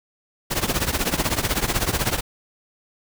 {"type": "noise with tremolo", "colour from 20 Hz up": "pink", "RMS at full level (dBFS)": -19, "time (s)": [0.5, 2.21], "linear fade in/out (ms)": 20, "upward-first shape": "triangle", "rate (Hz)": 16, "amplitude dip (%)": 90, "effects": []}